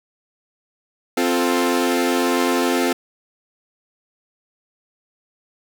sawtooth chord, F major, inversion second, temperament equal, 261.6 / 349.2 / 440 Hz, C4 / F4 / A4, 0 / 0 / 0 cents, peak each -16 / -17 / -20 dBFS, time 1.17-2.93 s, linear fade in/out 5 ms, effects none

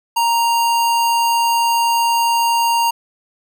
square tone, 932.3 Hz, A#5, in tune, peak -14 dBFS, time 0.16-2.91 s, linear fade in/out 10 ms, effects none

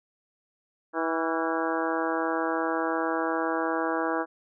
harmonic tone with a mistuned harmonic, 162.8 Hz, E3, 21 cents flat, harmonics 2 / 3 / 4 / 5 / 6 / 7 / 8 / 9 / 10, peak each -30 / -32 / -33 / -34 / -35 / -35 / -36 / -37 / -37 dBFS, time 0.93-4.26 s, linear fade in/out 50 ms, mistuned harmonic 8, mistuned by +62 cents, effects none

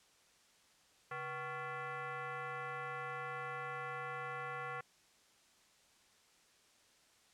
sine tone with frequency modulation, 138.59 Hz, C#3, in tune, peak -40 dBFS, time 1.11-4.81 s, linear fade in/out 5 ms, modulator 624 Hz, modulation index 2.9, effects white hiss -68 dBFS RMS until 7.33 s + low-pass 8000 Hz 12 dB/octave

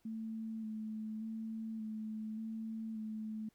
sine tone with vibrato, 219.7 Hz, A3, 2 cents flat, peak -39 dBFS, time 0.05-3.49 s, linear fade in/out 5 ms, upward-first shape square, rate 0.86 Hz, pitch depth 19 cents each way, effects pink hiss -75 dBFS RMS until 3.54 s

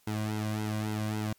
sawtooth tone with flanger, 107.3 Hz, A2, 43 cents flat, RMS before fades -32 dBFS, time 0.07-1.33 s, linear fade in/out 5 ms, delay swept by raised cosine 1.7 to 2.31 ms, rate 3.6 Hz, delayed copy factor -0.85, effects white hiss -66 dBFS RMS until 1.38 s + MP3 96 kbps

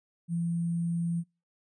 sine tone with sample-and-hold, 169.4 Hz, E3, 48 cents sharp, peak -27 dBFS, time 0.28-1.24 s, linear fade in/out 50 ms, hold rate 8820 Hz, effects noise-tail reverb RT60 0.3 s tail -26 dB re dry + resampled to 22050 Hz

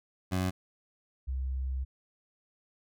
20% pulse / sine tone pair in turn, 92.5 / 65.41 Hz, F#2 / C2, 0 / 0 cents, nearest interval tritone, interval 600 cents, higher first, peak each -23 / -30 dBFS, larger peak first, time 0.31-0.51 / 1.27-1.85 s, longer second, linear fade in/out 20 ms, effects none

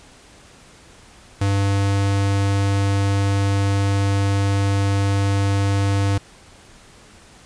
square tone, 99.2 Hz, G2, 21 cents sharp, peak -17 dBFS, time 1.41-6.18 s, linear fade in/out 5 ms, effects pink hiss -47 dBFS RMS until 7.45 s + resampled to 22050 Hz

